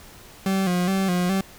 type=tone with vibrato; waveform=40% pulse; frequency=185.4 Hz; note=F#3; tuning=4 cents sharp; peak=-19 dBFS; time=0.46-1.41 s; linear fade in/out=2 ms; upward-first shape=square; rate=2.4 Hz; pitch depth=65 cents each way; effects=pink hiss -46 dBFS RMS until 1.58 s